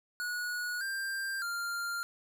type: tone with pitch steps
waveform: square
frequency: 1458 / 1585 / 1395 Hz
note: F#6 / G6 / F6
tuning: -26 / +19 / -2 cents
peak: -34 dBFS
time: 0.2-2.03 s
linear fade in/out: 0 ms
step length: 610 ms
effects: none